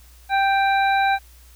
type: harmonic tone with a mistuned harmonic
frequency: 784 Hz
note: G5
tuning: in tune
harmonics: 1 / 2 / 3 / 5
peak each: -17 / -23 / -27 / -31 dBFS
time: 0.29-1.19 s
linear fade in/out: 50 ms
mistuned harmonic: 3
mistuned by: +16 cents
effects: added 60 Hz sine -46 dBFS peak until 1.55 s + white hiss -53 dBFS RMS until 1.55 s